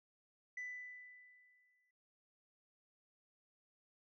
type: tone with exponential decay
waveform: sine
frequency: 1991 Hz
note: B6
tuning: 14 cents sharp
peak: -39 dBFS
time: 0.57-1.91 s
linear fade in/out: 5 ms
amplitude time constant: 290 ms
effects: tanh soft clip ceiling -40 dBFS